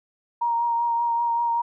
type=tone with vibrato; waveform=sine; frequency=938 Hz; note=A#5; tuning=11 cents sharp; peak=-20 dBFS; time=0.41-1.62 s; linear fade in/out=10 ms; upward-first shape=triangle; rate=5.2 Hz; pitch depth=21 cents each way; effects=none